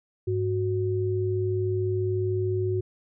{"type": "tone pair together", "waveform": "sine", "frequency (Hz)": [102.3, 368.4], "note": ["G#2", "F#4"], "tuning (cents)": [-26, -7], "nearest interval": "octave + minor seventh", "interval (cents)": 2219, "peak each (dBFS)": -26, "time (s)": [0.27, 2.81], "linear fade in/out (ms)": 10, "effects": []}